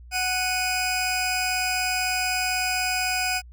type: tone pair together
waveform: 20% pulse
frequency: 740 / 2489 Hz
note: F#5 / D#7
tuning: 0 / 0 cents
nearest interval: octave + major sixth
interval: 2100 cents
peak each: -21 dBFS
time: 0.11-3.42 s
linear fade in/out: 50 ms
effects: added 60 Hz sine -42 dBFS peak until 3.52 s